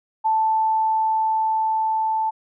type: tone with level ramp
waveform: sine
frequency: 880 Hz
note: A5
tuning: in tune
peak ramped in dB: -16 to -19 dBFS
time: 0.24-2.31 s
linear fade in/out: 20 ms
effects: none